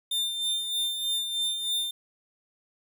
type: tone with tremolo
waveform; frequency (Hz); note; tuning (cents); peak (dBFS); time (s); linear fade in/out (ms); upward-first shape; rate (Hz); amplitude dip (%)
45% pulse; 3601; A7; +39; -25; 0.11-1.91; 5; sine; 3.2; 50
effects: none